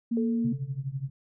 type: tone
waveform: sine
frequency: 232.9 Hz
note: A#3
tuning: 1 cent flat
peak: -24 dBFS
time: 0.11-0.53 s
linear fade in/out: 10 ms
type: tone with exponential decay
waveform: sine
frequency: 440 Hz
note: A4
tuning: in tune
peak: -28 dBFS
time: 0.17-0.82 s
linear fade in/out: 2 ms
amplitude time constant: 140 ms
type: tone with tremolo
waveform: sine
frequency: 135.3 Hz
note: C#3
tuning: 42 cents flat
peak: -26 dBFS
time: 0.44-1.1 s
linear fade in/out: 10 ms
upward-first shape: triangle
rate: 12 Hz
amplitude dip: 95%
effects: none